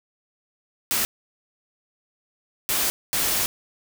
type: noise bursts at uneven times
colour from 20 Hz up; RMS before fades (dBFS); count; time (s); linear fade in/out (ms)
white; -23; 3; 0.91-1.05 / 2.69-2.9 / 3.13-3.46; 0
effects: none